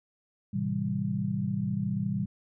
sine chord, A minor seventh, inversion none, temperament equal with one note detuned, 110 / 130.81 / 161.42 / 196 Hz, A2 / C3 / E3 / G3, 0 / 0 / -36 / 0 cents, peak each -35 / -34 / -34 / -30 dBFS, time 0.53-2.26 s, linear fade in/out 10 ms, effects none

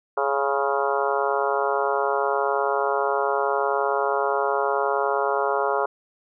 harmonic tone with a mistuned harmonic, 139.2 Hz, C#3, 8 cents sharp, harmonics 3 / 4 / 5 / 6 / 7 / 8 / 9 / 10, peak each -26 / -27 / -28 / -29 / -29 / -30 / -31 / -31 dBFS, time 0.17-5.86 s, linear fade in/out 5 ms, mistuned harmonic 8, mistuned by -45 cents, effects none

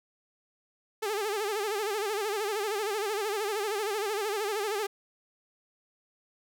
sawtooth tone with vibrato, 417 Hz, G#4, 7 cents sharp, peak -25 dBFS, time 1.02-4.87 s, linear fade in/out 10 ms, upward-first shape sine, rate 13 Hz, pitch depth 110 cents each way, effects none

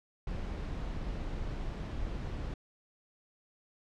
brown noise, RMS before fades -37 dBFS, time 0.27-2.54 s, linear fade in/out 2 ms, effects low-pass 5000 Hz 12 dB/octave

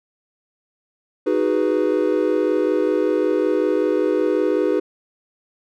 triangle chord, G# minor seventh, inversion second, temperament equal, 311.1 / 370 / 415.3 / 493.9 Hz, D#4 / F#4 / G#4 / B4, 0 / 0 / 0 / 0 cents, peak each -20 dBFS, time 1.26-4.8 s, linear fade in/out 10 ms, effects none

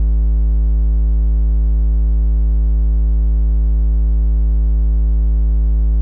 triangle tone, 53.5 Hz, A1, 48 cents flat, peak -8 dBFS, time 0-6.01 s, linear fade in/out 0 ms, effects none

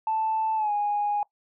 sine tone with pitch glide, 880 to 825.8 Hz, A5 to G#5, 0 to -10 cents, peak -22 dBFS, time 0.07-1.23 s, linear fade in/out 2 ms, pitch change -110 cents, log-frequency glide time 0.56-0.72 s, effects noise-tail reverb RT60 0.1 s tail -21 dB re dry + tanh soft clip ceiling -18 dBFS

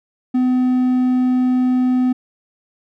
triangle tone, 253 Hz, B3, 42 cents sharp, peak -11 dBFS, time 0.34-2.13 s, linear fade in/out 10 ms, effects none

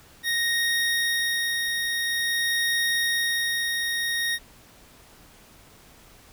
25% pulse tone with tremolo, 1864.7 Hz, A#6, in tune, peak -18 dBFS, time 0.23-4.39 s, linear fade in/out 50 ms, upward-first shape sine, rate 0.48 Hz, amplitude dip 30%, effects pink hiss -52 dBFS RMS until 6.32 s

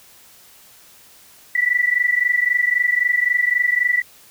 sine tone pair together, 1951.7 / 1975.5 Hz, B6 / B6, -21 / 0 cents, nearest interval unison, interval 21 cents, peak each -18 dBFS, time 1.55-4.02 s, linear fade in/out 5 ms, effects white hiss -48 dBFS RMS until 4.3 s

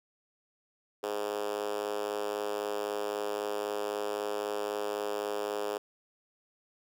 5% pulse tone with high-pass filter, 103.83 Hz, G#2, in tune, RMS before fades -34 dBFS, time 1.03-5.78 s, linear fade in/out 5 ms, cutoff 430 Hz, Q 3.7, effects none

